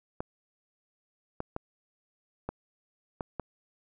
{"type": "clicks", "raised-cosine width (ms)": 1, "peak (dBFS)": -19, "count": 6, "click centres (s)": [0.205, 1.404, 1.564, 2.49, 3.208, 3.397], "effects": []}